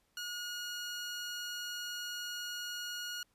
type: tone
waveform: 15% pulse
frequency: 1442 Hz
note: F#6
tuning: 45 cents flat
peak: -32 dBFS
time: 0.17-3.23 s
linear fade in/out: 2 ms
effects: pink hiss -75 dBFS RMS until 3.34 s + resampled to 32000 Hz